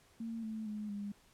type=tone with pitch steps; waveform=sine; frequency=227.7 / 219.3 / 211.2 / 203.4 Hz; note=A#3 / A3 / G#3 / G#3; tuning=-40 / -6 / +29 / -36 cents; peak=-38 dBFS; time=0.2-1.12 s; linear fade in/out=5 ms; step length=230 ms; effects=pink hiss -66 dBFS RMS until 1.33 s + low-pass 12000 Hz 12 dB/octave

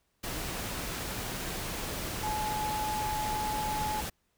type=tone in noise; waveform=sine; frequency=852 Hz; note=G#5; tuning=44 cents sharp; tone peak=-31 dBFS; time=2.23-4.01 s; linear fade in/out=10 ms; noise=pink; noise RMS=-36 dBFS; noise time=0.23-4.1 s; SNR=+2 dB; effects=pink hiss -75 dBFS RMS until 4.37 s

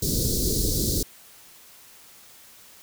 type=band-stop noise; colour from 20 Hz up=pink; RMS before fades=-24 dBFS; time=0.02-1.03 s; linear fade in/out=5 ms; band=480 to 4100 Hz; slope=48 dB/octave; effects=white hiss -50 dBFS RMS until 2.82 s

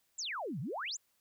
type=exponential two-way sweep; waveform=sine; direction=down then up; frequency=7830 to 118.8 to 7830 Hz; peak=-36 dBFS; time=0.18-0.97 s; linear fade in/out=10 ms; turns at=0.6 s; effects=white hiss -75 dBFS RMS until 1.2 s

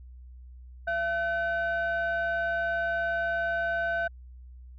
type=tone pair together; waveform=sine; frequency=677 / 1519.8 Hz; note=E5 / F#6; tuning=+46 / +46 cents; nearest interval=octave + major second; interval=1400 cents; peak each=-27 dBFS; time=0.87-4.08 s; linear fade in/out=10 ms; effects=tanh soft clip ceiling -22 dBFS + added 62 Hz sine -44 dBFS peak until 4.78 s

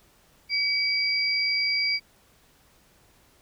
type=tone pair together; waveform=sine; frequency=2275 / 4767 Hz; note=C#7 / D8; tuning=+44 / +25 cents; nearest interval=octave + minor second; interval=1281 cents; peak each=-25 dBFS; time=0.49-2 s; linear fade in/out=50 ms; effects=pink hiss -60 dBFS RMS until 3.41 s

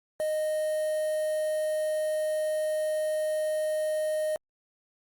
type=tone with quantisation; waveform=triangle; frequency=618 Hz; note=D#5; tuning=12 cents flat; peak=-24 dBFS; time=0.2-4.36 s; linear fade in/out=0 ms; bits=7; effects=Opus 48 kbps

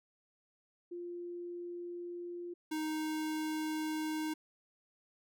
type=tone pair in turn; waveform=sine / square; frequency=349.2 / 311.1 Hz; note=F4 / D#4; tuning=0 / 0 cents; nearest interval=major second; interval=200 cents; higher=first; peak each=-40 / -35 dBFS; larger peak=second; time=0.91-2.54 / 2.71-4.34 s; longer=neither; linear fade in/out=10 ms; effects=none

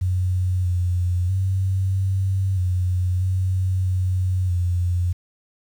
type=tone with pitch steps; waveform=sine; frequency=91.6 / 89.2 / 95.1 / 95.8 / 90.8 / 93.3 / 92.4 / 88.6 Hz; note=F#2 / F2 / F#2 / G2 / F#2 / F#2 / F#2 / F2; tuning=-17 / +37 / +48 / -39 / -32 / +15 / -2 / +25 cents; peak=-18 dBFS; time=0.01-5.13 s; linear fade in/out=10 ms; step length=640 ms; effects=8-bit

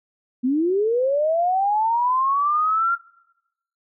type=linear sweep; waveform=sine; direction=up; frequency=240.8 to 1396.9 Hz; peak=-17 dBFS; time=0.43-2.96 s; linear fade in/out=20 ms; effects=noise-tail reverb RT60 0.9 s tail -23 dB re dry

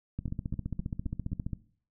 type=two click trains; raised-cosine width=5 ms; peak=-21 / -24 dBFS; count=21 / 5; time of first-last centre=0.19-1.532 / 0.28-1.319 s; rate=14.9 / 3.85 Hz; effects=noise-tail reverb RT60 0.5 s tail -18 dB re dry

